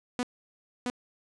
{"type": "tone with echo", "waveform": "sawtooth", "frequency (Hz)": 246.9, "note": "B3", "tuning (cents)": 0, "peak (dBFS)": -23, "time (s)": [0.19, 0.23], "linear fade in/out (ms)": 0, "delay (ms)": 670, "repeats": 1, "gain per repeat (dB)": -2, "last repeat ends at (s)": 0.9, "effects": ["resampled to 22050 Hz"]}